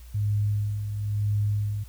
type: tone with tremolo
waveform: sine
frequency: 103.8 Hz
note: G#2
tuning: in tune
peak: -21 dBFS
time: 0.14-1.84 s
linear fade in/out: 10 ms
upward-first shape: sine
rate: 1 Hz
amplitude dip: 55%
effects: added 60 Hz sine -42 dBFS peak until 1.88 s + white hiss -56 dBFS RMS until 1.88 s